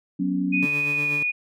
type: chord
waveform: sine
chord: F# suspended fourth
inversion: none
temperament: just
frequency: 185 / 246.7 / 277.5 Hz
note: F#3 / B3 / C#4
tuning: 0 / -2 / +2 cents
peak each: -25 / -30 / -24 dBFS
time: 0.19-0.66 s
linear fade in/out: 10 ms
type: tone with pitch glide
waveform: sine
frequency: 2482 to 2459 Hz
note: D#7 to D#7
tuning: -5 to -21 cents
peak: -21 dBFS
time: 0.52-1.32 s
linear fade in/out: 20 ms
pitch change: -16 cents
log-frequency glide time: 0.92-1.09 s
type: tone with tremolo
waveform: 20% pulse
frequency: 145.7 Hz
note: D3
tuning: 13 cents flat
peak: -25 dBFS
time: 0.62-1.23 s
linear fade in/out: 5 ms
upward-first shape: sine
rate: 8.2 Hz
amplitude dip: 45%
effects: none